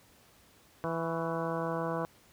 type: harmonic tone with a mistuned harmonic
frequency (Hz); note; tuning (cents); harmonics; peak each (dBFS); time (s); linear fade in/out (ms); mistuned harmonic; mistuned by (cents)
165.4; E3; +6; 1 / 2 / 3 / 4 / 5 / 6 / 7 / 8 / 9; -37 / -39 / -36 / -38 / -43 / -40 / -41 / -46 / -45; 0.84-2.05; 0; 7; -50
effects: pink hiss -61 dBFS RMS until 2.32 s + high-pass 60 Hz 12 dB/octave